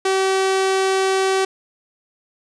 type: tone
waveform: sawtooth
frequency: 382.8 Hz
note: G4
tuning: 41 cents flat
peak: -12 dBFS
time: 0.05-1.45 s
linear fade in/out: 5 ms
effects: resampled to 22050 Hz + 8-bit